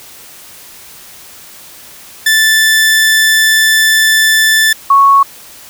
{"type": "tone pair in turn", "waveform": ["sawtooth", "sine"], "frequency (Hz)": [1759, 1107.4], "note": ["A6", "C#6"], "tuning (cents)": [-1, -2], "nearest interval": "minor sixth", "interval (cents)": 801, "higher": "first", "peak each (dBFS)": -3, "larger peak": "neither", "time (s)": [[2.26, 4.73], [4.9, 5.23]], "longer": "first", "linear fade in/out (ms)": 5, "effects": ["white hiss -35 dBFS RMS until 5.69 s"]}